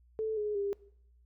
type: tone with pitch steps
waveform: sine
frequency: 438.3 / 419.5 / 401.5 Hz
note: A4 / G#4 / G4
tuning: -7 / +17 / +41 cents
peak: -30 dBFS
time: 0.19-0.73 s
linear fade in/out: 0 ms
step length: 180 ms
effects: noise-tail reverb RT60 0.7 s tail -21 dB re dry + added 60 Hz sine -60 dBFS peak until 1.25 s